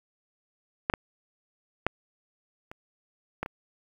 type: clicks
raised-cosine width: 0.5 ms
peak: -9 / -9 / -8 / -26 / -15 / -21 dBFS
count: 6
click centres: 0.899 / 0.938 / 1.866 / 2.715 / 3.43 / 3.461 s
effects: 8-bit